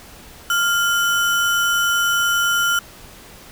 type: tone with sample-and-hold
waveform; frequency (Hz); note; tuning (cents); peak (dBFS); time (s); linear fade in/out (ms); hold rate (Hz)
sine; 1396.9; F6; 0; -15; 0.5-2.79; 2; 4410
effects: pink hiss -42 dBFS RMS until 3.51 s